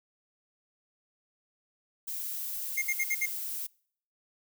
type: noise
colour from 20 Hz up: violet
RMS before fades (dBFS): -36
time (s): 2.07-3.67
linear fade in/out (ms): 10
type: tone bursts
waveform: square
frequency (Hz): 2125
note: C7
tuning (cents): +26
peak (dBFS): -27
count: 5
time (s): 2.77-3.261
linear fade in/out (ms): 10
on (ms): 51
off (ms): 59
effects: noise-tail reverb RT60 0.6 s tail -26 dB re dry